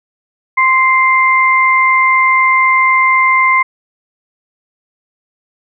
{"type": "tone pair together", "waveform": "sine", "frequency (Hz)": [1046, 2092], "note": ["C6", "C7"], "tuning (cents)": [-1, -1], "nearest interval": "octave", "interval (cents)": 1200, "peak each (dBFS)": [-10, -10], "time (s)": [0.57, 3.63], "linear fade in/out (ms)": 10, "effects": []}